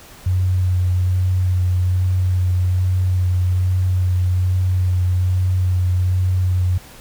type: tone with vibrato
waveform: sine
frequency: 91.4 Hz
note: F#2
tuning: 21 cents flat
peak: -14 dBFS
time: 0.26-6.78 s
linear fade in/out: 5 ms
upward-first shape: sine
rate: 1.2 Hz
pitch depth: 16 cents each way
effects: pink hiss -42 dBFS RMS until 7 s